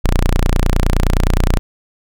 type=tone; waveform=sawtooth; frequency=29.7 Hz; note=A#0; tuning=33 cents sharp; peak=-7 dBFS; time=0.04-1.59 s; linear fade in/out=0 ms; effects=none